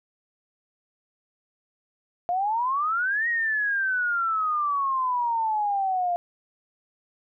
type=exponential two-way sweep; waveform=sine; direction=up then down; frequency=692 to 1900 to 692 Hz; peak=-22 dBFS; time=2.29-6.16 s; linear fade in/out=0 ms; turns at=3.28 s; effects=none